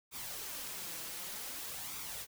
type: noise with flanger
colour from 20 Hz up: white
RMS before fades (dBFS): -43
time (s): 0.11-2.27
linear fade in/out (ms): 50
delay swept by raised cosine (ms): 0.83 to 6.13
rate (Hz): 0.54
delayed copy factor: +0.5
effects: none